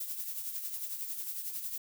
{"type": "noise with tremolo", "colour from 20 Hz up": "violet", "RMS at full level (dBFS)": -36, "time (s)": [0, 1.78], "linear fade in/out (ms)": 5, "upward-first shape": "triangle", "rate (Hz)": 11, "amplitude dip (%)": 60, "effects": []}